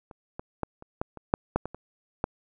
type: clicks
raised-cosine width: 1 ms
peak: -30 / -21 / -14 / -30 / -14 / -27 / -6 / -9 / -19 / -25 / -11 dBFS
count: 11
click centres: 0.112 / 0.395 / 0.633 / 0.824 / 1.015 / 1.173 / 1.339 / 1.56 / 1.656 / 1.746 / 2.241 s
effects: none